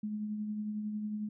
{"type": "tone with tremolo", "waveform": "sine", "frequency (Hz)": 211.5, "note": "G#3", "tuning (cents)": 32, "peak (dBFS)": -32, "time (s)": [0.03, 1.29], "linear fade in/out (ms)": 5, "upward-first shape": "triangle", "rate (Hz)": 11, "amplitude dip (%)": 40, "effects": []}